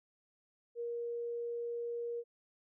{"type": "tone", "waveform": "sine", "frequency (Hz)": 472.1, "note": "A#4", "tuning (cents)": 22, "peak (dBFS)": -36, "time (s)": [0.75, 2.24], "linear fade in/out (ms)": 50, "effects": []}